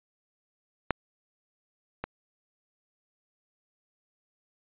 clicks, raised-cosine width 0.5 ms, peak -8 / -17 dBFS, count 2, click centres 0.907 / 2.04 s, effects resampled to 8000 Hz

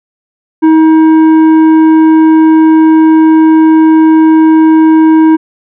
sine tone with tanh clipping, 317.7 Hz, D#4, 36 cents sharp, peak -3 dBFS, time 0.62-5.37 s, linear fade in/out 20 ms, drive 9 dB, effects none

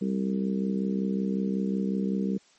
harmonic tone, 65.41 Hz, C2, in tune, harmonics 3 / 4 / 5 / 6 / 7, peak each -26 / -34 / -36 / -37 / -37 dBFS, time 0.01-2.38 s, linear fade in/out 10 ms, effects white hiss -60 dBFS RMS until 2.58 s + MP3 32 kbps

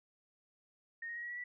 sine tone with pitch steps, 1849 / 1870.5 / 1892.2 / 1914.2 / 1936.4 / 1958.9 Hz, A#6 / A#6 / A#6 / A#6 / B6 / B6, -15 / +5 / +25 / +45 / -35 / -15 cents, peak -40 dBFS, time 1.02-1.44 s, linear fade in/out 5 ms, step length 70 ms, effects none

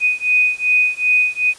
sine beating tone pair, 2489 / 2491.6 Hz, D#7 / D#7, 0 / +2 cents, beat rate 2.6 Hz, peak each -16 dBFS, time 0-1.54 s, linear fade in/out 50 ms, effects white hiss -42 dBFS RMS until 1.58 s + resampled to 22050 Hz

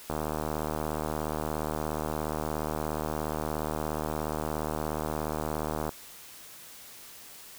click train, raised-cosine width 1 ms, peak -17 dBFS, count 447, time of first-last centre 0.1-5.892 s, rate 77 Hz, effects white hiss -48 dBFS RMS until 7.58 s

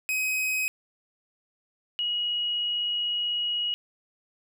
45% pulse / sine tone pair in turn, 2527 / 2901 Hz, D#7 / F#7, +26 / -35 cents, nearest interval major second, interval 239 cents, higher second, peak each -25 dBFS, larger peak neither, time 0.09-0.68 / 1.99-3.74 s, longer second, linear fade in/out 0 ms, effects none

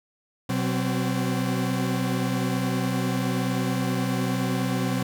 40% pulse tone cluster, 125.6 / 186.7 / 260.8 Hz, B2 / F#3 / C4, +30 / +16 / -5 cents, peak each -27 dBFS, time 0.49-5.03 s, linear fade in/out 5 ms, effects none

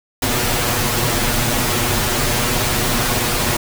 pink noise with comb filter, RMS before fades -18 dBFS, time 0.22-3.57 s, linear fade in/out 5 ms, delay 8.3 ms, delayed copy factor +0.95, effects none

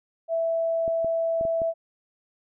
sine tone, 660 Hz, E5, 2 cents sharp, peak -22 dBFS, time 0.28-1.74 s, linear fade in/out 50 ms
clicks, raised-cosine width 2 ms, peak -23 dBFS, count 5, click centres 0.879 / 1.046 / 1.411 / 1.452 / 1.618 s
effects none

